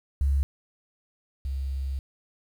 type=tone pair in turn; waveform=sine; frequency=69.3 / 67.6 Hz; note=C#2 / C#2; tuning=0 / -43 cents; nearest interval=unison; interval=43 cents; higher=first; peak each=-20 / -27 dBFS; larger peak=first; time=0.21-0.43 / 1.45-1.99 s; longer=second; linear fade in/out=0 ms; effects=9-bit